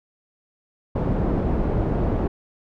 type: low-pass noise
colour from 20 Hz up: pink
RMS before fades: -22 dBFS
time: 0.95-2.28 s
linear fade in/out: 10 ms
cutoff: 570 Hz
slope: 12 dB/octave
effects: none